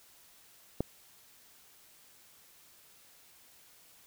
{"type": "click", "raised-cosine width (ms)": 2, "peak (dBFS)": -16, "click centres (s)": 0.806, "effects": ["white hiss -60 dBFS RMS until 4.06 s"]}